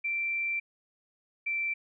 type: tone pair in turn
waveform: sine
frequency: 2349 / 2341 Hz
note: D7 / D7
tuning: 0 / -6 cents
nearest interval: unison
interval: 6 cents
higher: first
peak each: -28 dBFS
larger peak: neither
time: 0.04-0.6 / 1.46-1.74 s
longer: first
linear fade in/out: 10 ms
effects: none